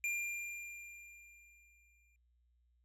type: tone with exponential decay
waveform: square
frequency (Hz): 2393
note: D7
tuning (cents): +32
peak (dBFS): -34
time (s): 0.04-2.16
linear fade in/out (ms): 1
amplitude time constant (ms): 460
effects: added 60 Hz sine -70 dBFS peak until 2.84 s + low-pass 12000 Hz 12 dB/octave